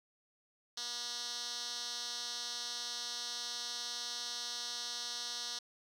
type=tone with band-pass filter; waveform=10% pulse; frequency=240.4 Hz; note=B3; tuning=46 cents flat; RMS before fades=-41 dBFS; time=0.77-5.59 s; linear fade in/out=5 ms; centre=4800 Hz; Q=9.2; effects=11-bit